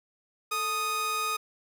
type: tone pair together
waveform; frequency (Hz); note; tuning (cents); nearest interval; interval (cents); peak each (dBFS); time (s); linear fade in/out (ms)
sawtooth; 440 / 1244.5; A4 / D#6; 0 / 0; octave + tritone; 1800; -36 / -24; 0.51-1.37; 10
effects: none